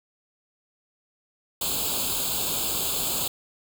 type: noise with comb filter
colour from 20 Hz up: white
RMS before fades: -27 dBFS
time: 1.61-3.28 s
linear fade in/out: 5 ms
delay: 0.26 ms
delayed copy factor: +1
effects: none